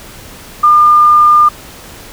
sine tone, 1205 Hz, D6, 44 cents sharp, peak -3 dBFS, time 0.63-1.49 s, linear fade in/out 10 ms, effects pink hiss -33 dBFS RMS until 2.12 s

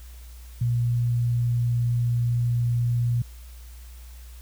sine tone, 119.7 Hz, A#2, 46 cents sharp, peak -20 dBFS, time 0.61-3.22 s, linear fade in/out 5 ms, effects added 60 Hz sine -40 dBFS peak until 4.41 s + white hiss -53 dBFS RMS until 4.41 s

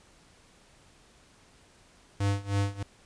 square tone with tremolo, 100 Hz, G2, 35 cents sharp, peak -24 dBFS, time 2.2-2.83 s, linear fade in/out 5 ms, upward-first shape sine, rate 3.2 Hz, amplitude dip 90%, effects pink hiss -59 dBFS RMS until 3.05 s + resampled to 22050 Hz

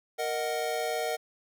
square chord, D# minor, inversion second, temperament equal, 466.2 / 622.3 / 740 Hz, A#4 / D#5 / F#5, 0 / 0 / 0 cents, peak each -34 dBFS, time 0.18-1.17 s, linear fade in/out 20 ms, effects none

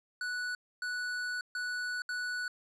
square tone bursts at uneven times, 1478 Hz, F#6, 2 cents flat, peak -34 dBFS, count 4, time 0.21-0.55 / 0.82-1.41 / 1.55-2.02 / 2.09-2.48 s, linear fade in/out 2 ms, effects low-pass 7000 Hz 12 dB/octave

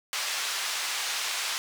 white band-pass noise, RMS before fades -31 dBFS, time 0.13-1.58 s, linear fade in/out 0 ms, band 940 to 5700 Hz, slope 12 dB/octave, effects none

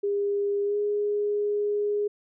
sine tone with pitch glide, 404.5 to 413.5 Hz, G#4 to G#4, -46 to -8 cents, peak -23 dBFS, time 0.03-2.08 s, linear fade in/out 10 ms, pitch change +38 cents, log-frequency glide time 0.64-0.77 s, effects none

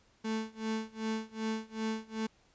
35% pulse tone with tremolo, 220.6 Hz, A3, 5 cents sharp, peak -29 dBFS, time 0.24-2.27 s, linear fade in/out 10 ms, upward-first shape sine, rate 2.6 Hz, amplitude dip 95%, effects pink hiss -67 dBFS RMS until 2.54 s + resampled to 16000 Hz

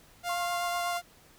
sawtooth tone with vibrato, 698 Hz, F5, 1 cent flat, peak -26 dBFS, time 0.23-1.02 s, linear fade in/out 50 ms, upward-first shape sine, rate 8 Hz, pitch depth 9 cents each way
sine tone with tremolo, 1076 Hz, C6, 48 cents sharp, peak -33 dBFS, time 0.29-0.97 s, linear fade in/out 5 ms, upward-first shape sine, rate 8.9 Hz, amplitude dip 60%
effects pink hiss -58 dBFS RMS until 1.38 s

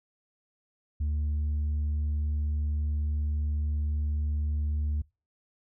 sine tone, 74.7 Hz, D2, 30 cents sharp, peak -23 dBFS, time 1-5.02 s, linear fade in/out 10 ms, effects noise-tail reverb RT60 0.3 s tail -26 dB re dry + tanh soft clip ceiling -25 dBFS

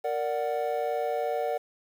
triangle chord, Bb augmented, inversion none, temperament equal with one note detuned, 464.6 / 587.3 / 740 Hz, Bb4 / D5 / F#5, -6 / 0 / 0 cents, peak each -29 dBFS, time 0.04-1.58 s, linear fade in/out 10 ms, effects 9-bit

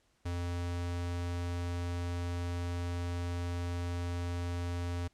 square tone, 87.31 Hz, F2, in tune, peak -34 dBFS, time 0.25-5.08 s, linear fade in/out 10 ms, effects pink hiss -72 dBFS RMS until 5.13 s + low-pass 9000 Hz 12 dB/octave

